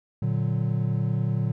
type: chord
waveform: triangle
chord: Bb augmented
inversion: none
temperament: equal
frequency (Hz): 116.54 / 146.83 / 185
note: Bb2 / D3 / F#3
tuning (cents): 0 / 0 / 0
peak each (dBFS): -23 / -25 / -28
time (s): 0.22-1.52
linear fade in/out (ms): 5
effects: none